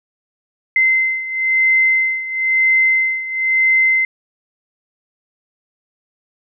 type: beating tone pair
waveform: sine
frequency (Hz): 2068 / 2069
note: C7 / C7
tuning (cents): -21 / -20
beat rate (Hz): 1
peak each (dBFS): -14 / -18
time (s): 0.76-4.05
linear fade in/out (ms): 2
effects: none